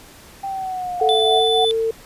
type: exponential sweep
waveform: sine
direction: down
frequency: 789 to 654 Hz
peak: -23 dBFS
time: 0.43-1.4 s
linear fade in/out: 10 ms
type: tone with tremolo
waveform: sine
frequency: 740 Hz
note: F#5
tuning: in tune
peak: -15 dBFS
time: 1-1.65 s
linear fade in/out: 5 ms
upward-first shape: triangle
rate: 3.5 Hz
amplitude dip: 65%
type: tone with pitch glide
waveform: sine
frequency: 440 to 450 Hz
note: A4 to A4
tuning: 0 to +39 cents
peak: -17 dBFS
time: 1.01-1.91 s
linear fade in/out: 5 ms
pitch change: +39 cents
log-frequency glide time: 1.26-1.48 s
type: tone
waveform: triangle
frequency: 3504 Hz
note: A7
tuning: 8 cents flat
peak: -17 dBFS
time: 1.09-1.71 s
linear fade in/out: 0 ms
effects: pink hiss -44 dBFS RMS until 2.05 s + resampled to 32000 Hz